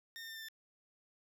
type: tone with pitch steps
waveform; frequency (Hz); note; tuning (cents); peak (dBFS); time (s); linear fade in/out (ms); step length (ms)
20% pulse; 1829 / 1815.3 / 1801.7 / 1788.3 / 1774.9; A#6 / A#6 / A6 / A6 / A6; -33 / -46 / +41 / +28 / +15; -40; 0.16-0.485; 0; 65
effects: none